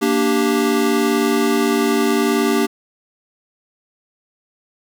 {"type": "chord", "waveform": "square", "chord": "G minor", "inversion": "first", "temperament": "equal", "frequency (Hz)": [233.1, 293.7, 392], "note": ["Bb3", "D4", "G4"], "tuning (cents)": [0, 0, 0], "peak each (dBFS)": [-20, -20, -19], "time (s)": [0.01, 2.67], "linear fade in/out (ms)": 20, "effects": []}